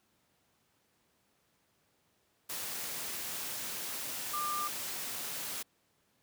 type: tone in noise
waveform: sine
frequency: 1194 Hz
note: D6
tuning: 28 cents sharp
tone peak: -33 dBFS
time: 4.33-4.68 s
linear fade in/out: 10 ms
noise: white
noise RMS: -39 dBFS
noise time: 2.49-5.63 s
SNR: +3 dB
effects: pink hiss -73 dBFS RMS until 6.22 s + high-pass 100 Hz 12 dB/octave